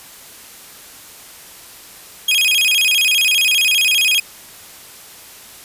40% pulse tone with vibrato, 2859 Hz, F7, 40 cents sharp, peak -11 dBFS, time 2.28-4.2 s, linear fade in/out 5 ms, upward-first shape square, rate 15 Hz, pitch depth 230 cents each way, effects white hiss -39 dBFS RMS until 5.64 s + resampled to 32000 Hz

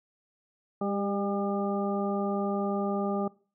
harmonic tone with a mistuned harmonic, 201 Hz, G3, 44 cents sharp, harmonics 1 / 2 / 3 / 4 / 6, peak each -30 / -33 / -35 / -36 / -38 dBFS, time 0.81-3.28 s, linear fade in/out 5 ms, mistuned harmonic 2, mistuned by -25 cents, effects noise-tail reverb RT60 0.4 s tail -22 dB re dry

